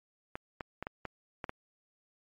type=clicks; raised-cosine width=0.5 ms; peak=-22 dBFS; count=7; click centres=0.355 / 0.608 / 0.826 / 0.869 / 1.053 / 1.442 / 1.494 s; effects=MP3 48 kbps